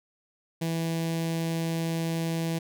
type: tone with notch filter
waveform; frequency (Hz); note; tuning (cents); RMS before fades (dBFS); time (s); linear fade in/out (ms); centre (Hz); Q
sawtooth; 164.6; E3; -2; -29; 0.61-2.59; 10; 1300; 1.3
effects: none